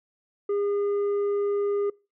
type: tone with tanh clipping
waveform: triangle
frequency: 406.1 Hz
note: G#4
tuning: 39 cents flat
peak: -24 dBFS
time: 0.49-1.9 s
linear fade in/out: 5 ms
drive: 9 dB
effects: noise-tail reverb RT60 0.3 s tail -24 dB re dry